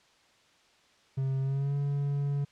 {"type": "tone with pitch glide", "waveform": "triangle", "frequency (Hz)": [134, 141.97], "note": ["C3", "C#3"], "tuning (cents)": [42, 42], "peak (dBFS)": -25, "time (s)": [1.17, 2.45], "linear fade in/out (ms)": 10, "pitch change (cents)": 100, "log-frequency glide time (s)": [1.41, 1.75], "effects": ["white hiss -63 dBFS RMS until 2.51 s", "low-pass 5000 Hz 12 dB/octave"]}